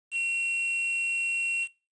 triangle tone with quantisation, 2736 Hz, F7, 36 cents flat, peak -24 dBFS, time 0.11-1.68 s, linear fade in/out 50 ms, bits 7, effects noise-tail reverb RT60 0.3 s tail -21 dB re dry + resampled to 22050 Hz

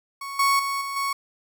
35% pulse tone with level steps, 1108.7 Hz, C#6, in tune, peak -30 / -16 / -23 / -27 / -22 dBFS, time 0.21-1.13 s, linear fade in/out 5 ms, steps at 0.39 / 0.59 / 0.81 / 0.96 s, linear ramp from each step 5 ms, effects none

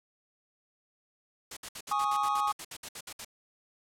white noise bursts, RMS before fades -40 dBFS, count 15, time 1.51-3.248 s, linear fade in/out 5 ms, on 58 ms, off 62 ms
triangle chord, Ab suspended fourth, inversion none, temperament just, 830.6 / 1107.5 / 1245.9 Hz, Ab5 / Db6 / Eb6, 0 / -2 / +2 cents, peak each -29 dBFS, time 1.91-2.52 s, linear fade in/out 5 ms
effects low-pass 10000 Hz 12 dB/octave

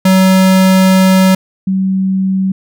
square / sine tone pair in turn, 188.5 / 190.47 Hz, F#3 / G3, +32 / -50 cents, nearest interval unison, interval 18 cents, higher second, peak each -6 / -10 dBFS, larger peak first, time 0.05-1.35 / 1.67-2.52 s, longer first, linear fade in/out 5 ms, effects none

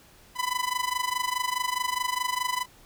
sawtooth tone with amplitude modulation, 1000 Hz, B5, 21 cents sharp, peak -19 dBFS, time 0.35-2.66 s, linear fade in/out 50 ms, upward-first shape sine, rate 24.8 Hz, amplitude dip 85%, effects pink hiss -55 dBFS RMS until 2.85 s

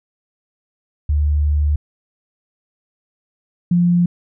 sine tone pair in turn, 74 / 174.74 Hz, D2 / F3, +14 / +1 cents, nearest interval octave + minor third, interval 1487 cents, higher second, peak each -13 / -11 dBFS, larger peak second, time 1.09-1.76 / 3.71-4.06 s, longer first, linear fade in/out 5 ms, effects none

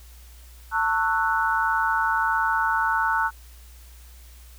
sine chord, F# minor seventh, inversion first, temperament equal with one note detuned, 895.4 / 1108.7 / 1318.5 / 1480 Hz, A5 / C#6 / E6 / F#6, +30 / 0 / 0 / 0 cents, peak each -24 / -29 / -27 / -24 dBFS, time 0.71-3.31 s, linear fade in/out 50 ms, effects added 60 Hz sine -44 dBFS peak until 4.58 s + white hiss -53 dBFS RMS until 4.58 s

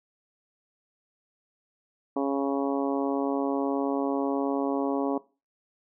harmonic tone, 138.59 Hz, C#3, in tune, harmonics 2 / 3 / 4 / 5 / 6 / 7 / 8, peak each -27 / -31 / -33 / -35 / -37 / -38 / -39 dBFS, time 2.16-5.18 s, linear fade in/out 5 ms, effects noise-tail reverb RT60 0.3 s tail -19 dB re dry

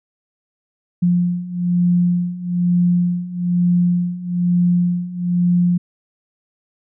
sine beating tone pair, 175.6 / 176.7 Hz, F3 / F3, +10 / +21 cents, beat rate 1.1 Hz, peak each -19 / -16 dBFS, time 1.02-5.78 s, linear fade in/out 10 ms, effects none

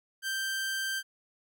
sawtooth tone, 1568 Hz, G6, in tune, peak -27 dBFS, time 0.22-1.03 s, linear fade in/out 50 ms, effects none

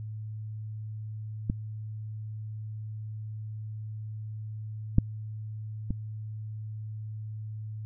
clicks, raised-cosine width 5 ms, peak -14 / -7 / -16 dBFS, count 3, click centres 1.499 / 4.984 / 5.906 s, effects added 108 Hz sine -35 dBFS peak until 7.85 s

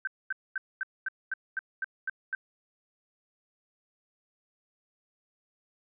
sine tone bursts, 1549 Hz, G6, 21 cents flat, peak -28 dBFS, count 10, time 0.05-2.35 s, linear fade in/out 2 ms, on 23 ms, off 230 ms, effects none

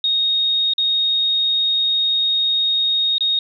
sine tone with dropouts, 3729 Hz, A#7, in tune, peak -15 dBFS, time 0.04-3.39 s, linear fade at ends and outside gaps 2 ms, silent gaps 0.736-0.781 / 3.182-3.207 s, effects none

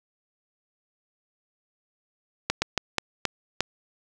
slowing click train, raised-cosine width 0.2 ms, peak -5 dBFS, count 6, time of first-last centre 2.5-3.606 s, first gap 120 ms, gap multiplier 1.31, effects none

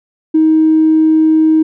triangle tone with tanh clipping, 315.5 Hz, D#4, 24 cents sharp, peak -6 dBFS, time 0.34-1.63 s, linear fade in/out 10 ms, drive 4 dB, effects none

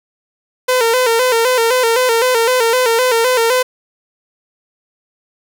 sawtooth tone with vibrato, 482 Hz, B4, 42 cents flat, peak -7 dBFS, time 0.68-3.63 s, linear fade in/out 10 ms, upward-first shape square, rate 3.9 Hz, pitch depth 89 cents each way, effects none

